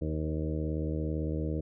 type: harmonic tone with a mistuned harmonic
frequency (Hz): 77.78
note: D#2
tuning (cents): 0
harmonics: 1 / 2 / 3 / 4 / 5 / 6 / 7 / 8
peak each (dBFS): -33 / -35 / -42 / -36 / -44 / -40 / -43 / -49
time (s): 0.01-1.61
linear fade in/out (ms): 10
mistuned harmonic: 7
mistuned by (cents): -17
effects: none